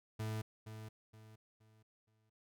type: tone with echo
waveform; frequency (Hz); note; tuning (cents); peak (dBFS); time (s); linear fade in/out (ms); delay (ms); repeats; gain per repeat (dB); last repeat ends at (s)
40% pulse; 109.1; A2; -14; -37; 0.19-0.42; 10; 470; 4; -9; 2.3
effects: none